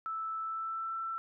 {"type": "tone with pitch glide", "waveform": "sine", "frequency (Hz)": [1316, 1335.9], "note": ["E6", "E6"], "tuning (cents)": [-3, 23], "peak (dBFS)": -34, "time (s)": [0.06, 1.18], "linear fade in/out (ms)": 0, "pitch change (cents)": 26, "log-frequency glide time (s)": [0.4, 0.95], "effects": []}